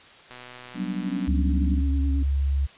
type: click train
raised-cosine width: 0.3 ms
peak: -26 dBFS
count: 121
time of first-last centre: 0.31-1.278 s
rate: 124 Hz
type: chord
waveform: sine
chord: G major seventh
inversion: third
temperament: just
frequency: 183.75 / 196 / 245 / 294 Hz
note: F#3 / G3 / B3 / D4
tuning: -12 / 0 / -14 / +2 cents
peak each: -30 / -31 / -34 / -34 dBFS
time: 0.74-1.82 s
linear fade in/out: 50 ms
type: tone with vibrato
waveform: sine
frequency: 275.7 Hz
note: C#4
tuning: 9 cents flat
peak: -29 dBFS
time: 1.07-2.23 s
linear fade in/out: 5 ms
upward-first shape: sine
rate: 9.3 Hz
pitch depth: 34 cents each way
type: tone with pitch glide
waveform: sine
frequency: 70.3 to 69.21 Hz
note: C#2 to C#2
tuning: +25 to -2 cents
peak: -20 dBFS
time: 1.27-2.67 s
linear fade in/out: 20 ms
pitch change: -27 cents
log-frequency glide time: 2.08-2.25 s
effects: white hiss -49 dBFS RMS until 2.77 s + resampled to 8000 Hz